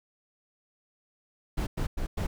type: noise bursts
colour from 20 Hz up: brown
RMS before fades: -29 dBFS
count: 4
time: 1.57-2.27 s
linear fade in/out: 10 ms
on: 100 ms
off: 100 ms
effects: none